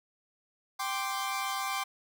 sawtooth chord, G suspended fourth, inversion none, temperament equal, 784 / 1046.5 / 1174.7 Hz, G5 / C6 / D6, 0 / 0 / 0 cents, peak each -32 dBFS, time 0.79-1.84 s, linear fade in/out 10 ms, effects none

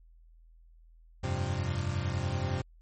40% pulse chord, F suspended second, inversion none, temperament equal, 87.31 / 98 / 130.81 Hz, F2 / G2 / C3, 0 / 0 / 0 cents, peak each -33 dBFS, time 1.23-2.62 s, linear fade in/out 10 ms, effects added 41 Hz sine -54 dBFS peak until 2.81 s + MP3 32 kbps

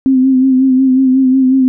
sine tone with vibrato, 261.6 Hz, C4, in tune, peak -6 dBFS, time 0.06-1.68 s, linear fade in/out 0 ms, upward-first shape sine, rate 5.5 Hz, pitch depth 39 cents each way, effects none

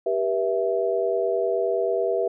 sine chord, E minor, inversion first, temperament equal with one note detuned, 392 / 481.5 / 659.3 Hz, G4 / B4 / E5, 0 / -44 / 0 cents, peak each -25 dBFS, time 0.06-2.28 s, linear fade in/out 5 ms, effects none

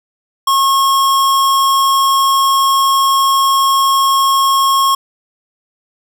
square tone, 1087 Hz, C#6, 34 cents flat, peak -10 dBFS, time 0.47-4.95 s, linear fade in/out 5 ms, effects none

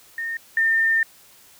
sine tone pair in turn, 1831 / 1807.9 Hz, A#6 / A6, -32 / +46 cents, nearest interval unison, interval 22 cents, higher first, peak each -25 / -16 dBFS, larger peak second, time 0.18-0.37 / 0.57-1.03 s, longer second, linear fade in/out 2 ms, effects white hiss -51 dBFS RMS until 1.59 s

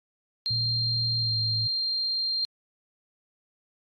sine tone, 4186 Hz, C8, in tune, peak -25 dBFS, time 0.46-2.45 s, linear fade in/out 0 ms
sine tone with pitch glide, 116.54 to 111.08 Hz, A#2 to A2, 0 to +17 cents, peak -29 dBFS, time 0.5-1.67 s, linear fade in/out 10 ms, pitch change -83 cents, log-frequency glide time 1.18-1.35 s
effects AAC 32 kbps

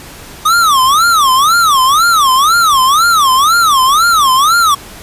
square tone with vibrato, 1200 Hz, D6, 37 cents sharp, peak -7 dBFS, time 0.45-4.75 s, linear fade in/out 10 ms, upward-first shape sine, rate 2 Hz, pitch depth 270 cents each way, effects pink hiss -32 dBFS RMS until 5.02 s + resampled to 32000 Hz

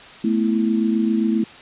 sine chord, A suspended second, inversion none, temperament just, 220 / 247.5 / 330 Hz, A3 / B3 / E4, 0 / +4 / +2 cents, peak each -18 / -24 / -22 dBFS, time 0.24-1.44 s, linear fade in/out 5 ms, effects white hiss -41 dBFS RMS until 1.61 s + resampled to 8000 Hz

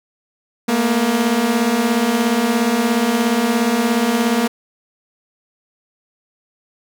sawtooth beating tone pair, 220 / 237 Hz, A3 / A#3, 0 / +29 cents, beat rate 17 Hz, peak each -16 / -12 dBFS, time 0.68-4.48 s, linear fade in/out 10 ms, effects none

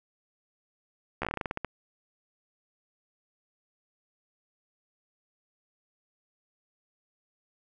slowing click train, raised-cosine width 0.5 ms, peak -16 dBFS, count 13, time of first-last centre 1.22-1.647 s, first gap 13 ms, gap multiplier 1.17, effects none

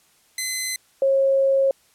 10% pulse / sine tone pair in turn, 2041 / 542.1 Hz, C7 / C#5, -44 / -39 cents, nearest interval octave + major seventh, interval 2295 cents, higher first, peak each -15 dBFS, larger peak neither, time 0.38-0.76 / 1.02-1.71 s, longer second, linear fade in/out 2 ms, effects white hiss -59 dBFS RMS until 1.94 s + low-pass 12000 Hz 12 dB/octave

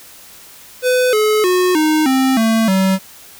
square tone with pitch steps, 503 / 427.9 / 364 / 309.6 / 263.4 / 224.1 / 190.6 Hz, B4 / A4 / F#4 / D#4 / C4 / A3 / G3, +32 / -48 / -28 / -9 / +12 / +32 / -48 cents, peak -12 dBFS, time 0.82-2.99 s, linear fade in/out 50 ms, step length 310 ms, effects white hiss -40 dBFS RMS until 3.39 s

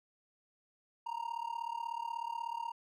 triangle tone with amplitude modulation, 932.3 Hz, A#5, in tune, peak -31 dBFS, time 1.06-2.72 s, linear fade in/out 10 ms, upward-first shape sine, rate 36.4 Hz, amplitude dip 90%, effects none

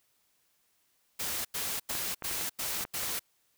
white noise bursts, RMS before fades -34 dBFS, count 6, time 1.19-3.195 s, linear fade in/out 10 ms, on 260 ms, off 89 ms
clicks, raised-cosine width 0.5 ms, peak -24 dBFS, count 8, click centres 1.909 / 1.952 / 2.223 / 2.312 / 2.412 / 2.809 / 2.851 / 3.033 s
effects white hiss -72 dBFS RMS until 3.57 s

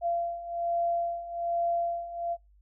sine beating tone pair, 685 / 686.2 Hz, F5 / F5, -34 / -31 cents, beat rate 1.2 Hz, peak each -33 / -29 dBFS, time 0.01-2.37 s, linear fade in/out 50 ms, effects noise-tail reverb RT60 0.2 s tail -22 dB re dry + added 50 Hz sine -57 dBFS peak until 2.61 s

